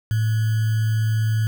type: tone with sample-and-hold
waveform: sine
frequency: 110 Hz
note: A2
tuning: in tune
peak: -17 dBFS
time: 0.11-1.47 s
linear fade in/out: 0 ms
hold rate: 1575 Hz
effects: none